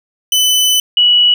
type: tone pair in turn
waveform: sawtooth / sine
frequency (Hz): 3007 / 2937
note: F#7 / F#7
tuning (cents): +27 / -13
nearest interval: unison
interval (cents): 40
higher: first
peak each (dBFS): -6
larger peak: neither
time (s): 0.32-0.8 / 0.97-1.34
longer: first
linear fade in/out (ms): 2
effects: none